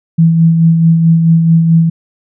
sine tone with tremolo, 164.6 Hz, E3, 2 cents flat, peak -3 dBFS, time 0.18-1.9 s, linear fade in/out 10 ms, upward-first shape sine, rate 4.6 Hz, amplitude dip 40%, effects none

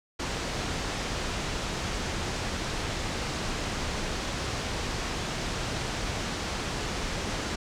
pink low-pass noise, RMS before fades -32 dBFS, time 0.19-7.56 s, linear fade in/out 10 ms, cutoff 7100 Hz, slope 24 dB/octave, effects none

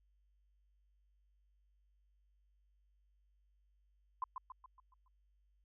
sine tone with echo, 1027 Hz, C6, 33 cents flat, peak -34 dBFS, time 4.22-4.24 s, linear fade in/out 2 ms, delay 140 ms, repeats 6, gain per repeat -6 dB, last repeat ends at 5.08 s, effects added 50 Hz sine -70 dBFS peak until 5.64 s

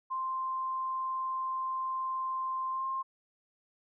sine tone with pitch glide, 1046.5 to 1060.5 Hz, C6 to C6, 0 to +23 cents, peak -31 dBFS, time 0.1-3.03 s, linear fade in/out 20 ms, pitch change +23 cents, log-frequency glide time 2.71-2.85 s, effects none

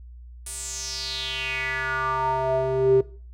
square tone with band-pass filter sweep, 131.5 Hz, C3, 9 cents sharp, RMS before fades -25 dBFS, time 0.46-3.01 s, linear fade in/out 5 ms, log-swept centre 9600 to 360 Hz, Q 5.1, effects noise-tail reverb RT60 0.4 s tail -18 dB re dry + added 60 Hz sine -40 dBFS peak until 3.33 s

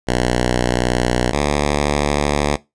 5% pulse tone pair in turn, 61.3 / 72.9 Hz, B1 / D2, -12 / -12 cents, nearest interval minor third, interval 300 cents, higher second, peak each -4 dBFS, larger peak neither, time 0.07-1.32 / 1.32-2.57 s, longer neither, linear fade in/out 20 ms, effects noise-tail reverb RT60 0.2 s tail -19 dB re dry + resampled to 22050 Hz

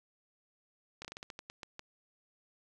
slowing click train, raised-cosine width 0.2 ms, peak -26 dBFS, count 11, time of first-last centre 1.02-1.794 s, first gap 27 ms, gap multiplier 1.22, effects 10-bit

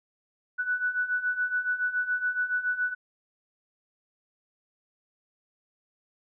sine beating tone pair, 1480 / 1487.1 Hz, F#6 / F#6, 0 / +8 cents, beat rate 7.1 Hz, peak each -31 / -27 dBFS, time 0.58-2.95 s, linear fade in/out 20 ms, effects none

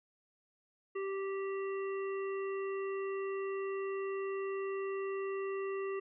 harmonic tone, 390 Hz, G4, 9 cents flat, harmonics 1 / 3 / 5 / 7, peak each -35 / -45 / -49 / -52 dBFS, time 0.95-6 s, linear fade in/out 10 ms, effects none

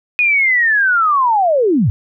sine linear sweep, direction down, 2489 to 85.3 Hz, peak -10 dBFS, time 0.19-1.9 s, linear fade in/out 0 ms, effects none

